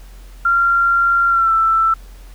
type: tone with pitch glide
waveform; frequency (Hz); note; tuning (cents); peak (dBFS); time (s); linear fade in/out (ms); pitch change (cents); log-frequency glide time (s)
sine; 1381 to 1329.3; F6 to E6; -20 to +14; -11; 0.45-1.94; 5; -66; 1.29-1.53
effects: added 44 Hz sine -35 dBFS peak until 2.34 s + pink hiss -48 dBFS RMS until 2.34 s